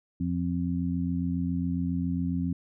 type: harmonic tone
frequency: 87.31 Hz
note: F2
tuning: in tune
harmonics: 1 / 2 / 3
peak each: -33 / -29 / -30 dBFS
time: 0.2-2.53 s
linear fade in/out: 5 ms
effects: none